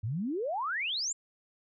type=exponential sweep; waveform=sine; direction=up; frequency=98 to 7640 Hz; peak=-30 dBFS; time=0.03-1.13 s; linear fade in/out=10 ms; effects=none